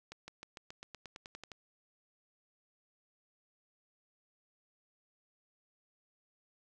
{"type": "accelerating click train", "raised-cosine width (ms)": 0.2, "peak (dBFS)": -29, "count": 13, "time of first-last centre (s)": [0.12, 1.518], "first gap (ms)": 160, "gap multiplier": 0.94, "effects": []}